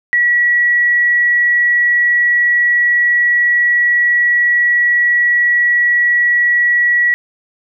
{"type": "tone", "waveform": "sine", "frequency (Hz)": 1931, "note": "B6", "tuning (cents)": -39, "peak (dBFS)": -9, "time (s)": [0.13, 7.14], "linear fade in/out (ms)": 0, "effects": []}